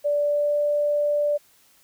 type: tone with pitch glide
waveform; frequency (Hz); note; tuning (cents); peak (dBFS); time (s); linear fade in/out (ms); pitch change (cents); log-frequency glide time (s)
sine; 583 to 587.1; D5 to D5; -13 to -1; -19; 0.04-1.38; 20; +12; 0.17-0.58
effects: white hiss -58 dBFS RMS until 1.83 s